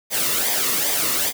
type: noise with flanger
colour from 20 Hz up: white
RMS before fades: -21 dBFS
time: 0.1-1.33 s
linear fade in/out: 50 ms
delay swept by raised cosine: 0.72 to 1.29 ms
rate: 2.5 Hz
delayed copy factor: -0.6
effects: none